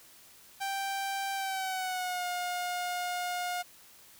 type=tone with pitch glide; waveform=sawtooth; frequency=784 to 714.8 Hz; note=G5 to F5; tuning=0 to +40 cents; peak=-28 dBFS; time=0.6-3.63 s; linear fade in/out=20 ms; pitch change=-160 cents; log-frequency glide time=1.34-2.25 s; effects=white hiss -56 dBFS RMS until 4.19 s